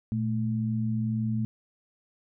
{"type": "tone pair together", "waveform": "sine", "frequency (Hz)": [116.54, 218.5], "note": ["A#2", "A3"], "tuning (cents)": [0, -12], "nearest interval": "major seventh", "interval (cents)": 1088, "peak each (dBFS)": -28, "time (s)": [0.12, 1.45], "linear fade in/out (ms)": 0, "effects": []}